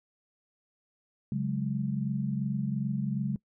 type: chord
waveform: sine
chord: C# suspended fourth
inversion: none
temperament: equal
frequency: 138.59 / 185 / 207.7 Hz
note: C#3 / F#3 / G#3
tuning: 0 / 0 / 0 cents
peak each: -31 / -34 / -32 dBFS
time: 1.32-3.36 s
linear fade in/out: 2 ms
effects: noise-tail reverb RT60 0.1 s tail -22 dB re dry